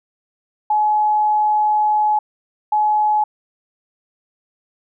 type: tone pair in turn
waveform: sine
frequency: 848 / 848 Hz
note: G#5 / G#5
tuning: +36 / +36 cents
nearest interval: unison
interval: 0 cents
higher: neither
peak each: -13 dBFS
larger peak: neither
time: 0.7-2.19 / 2.72-3.24 s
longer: first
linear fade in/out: 5 ms
effects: none